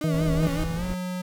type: tone with vibrato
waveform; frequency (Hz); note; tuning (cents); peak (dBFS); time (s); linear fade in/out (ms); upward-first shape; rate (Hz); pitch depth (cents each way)
35% pulse; 293.7; D4; 0; -27; 0.01-0.64; 2; sine; 5.4; 110
type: harmonic tone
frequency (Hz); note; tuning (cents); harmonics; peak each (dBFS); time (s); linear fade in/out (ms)
160.8; E3; -43; 1 / 3 / 4; -22 / -32 / -34; 0.04-0.47; 0
type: noise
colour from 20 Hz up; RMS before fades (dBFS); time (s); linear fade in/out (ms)
brown; -31; 0.14-0.94; 0
type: tone with pitch glide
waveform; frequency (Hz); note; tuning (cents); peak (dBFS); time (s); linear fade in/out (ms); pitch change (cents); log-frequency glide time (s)
square; 164.81 to 181.81; E3 to F#3; 0 to -30; -29; 0.42-1.22; 10; +170; 0.75-0.84
effects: none